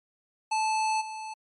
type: tone with level steps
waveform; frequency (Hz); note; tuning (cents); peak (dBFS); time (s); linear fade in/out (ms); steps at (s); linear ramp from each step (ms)
square; 873; A5; -14; -25 / -36; 0.51-1.34; 10; 1; 20
effects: MP3 48 kbps